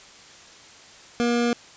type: tone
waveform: 25% pulse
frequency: 238.2 Hz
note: A#3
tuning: 38 cents sharp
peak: -16 dBFS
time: 1.2-1.53 s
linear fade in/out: 0 ms
effects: white hiss -47 dBFS RMS until 1.76 s + resampled to 16000 Hz